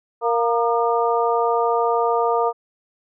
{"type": "harmonic tone with a mistuned harmonic", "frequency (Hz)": 233.1, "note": "A#3", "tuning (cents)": 0, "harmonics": [2, 3, 4, 5], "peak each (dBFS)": [-20, -22, -23, -24], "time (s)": [0.21, 2.53], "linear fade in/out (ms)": 50, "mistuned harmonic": 5, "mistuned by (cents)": 61, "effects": []}